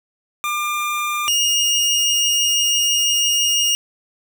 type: tone pair in turn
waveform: 25% pulse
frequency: 1198 / 2849 Hz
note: D6 / F7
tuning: +34 / +34 cents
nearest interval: octave + minor third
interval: 1500 cents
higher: second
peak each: -16 / -11 dBFS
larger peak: second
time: 0.44-1.28 / 1.28-3.75 s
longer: second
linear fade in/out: 0 ms
effects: none